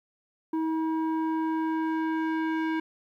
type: tone with low-pass filter sweep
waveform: square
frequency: 320 Hz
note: D#4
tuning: 49 cents sharp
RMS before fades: -28 dBFS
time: 0.53-2.8 s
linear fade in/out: 5 ms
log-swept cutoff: 770 to 2000 Hz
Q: 1.5
effects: 11-bit